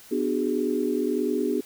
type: chord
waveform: sine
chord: G# half-diminished seventh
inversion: first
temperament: just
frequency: 249.2 / 299 / 373.8 / 415.3 Hz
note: B3 / D4 / F#4 / G#4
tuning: +16 / +31 / +18 / 0 cents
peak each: -28 dBFS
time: 0.11-1.61 s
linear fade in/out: 10 ms
effects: white hiss -49 dBFS RMS until 1.65 s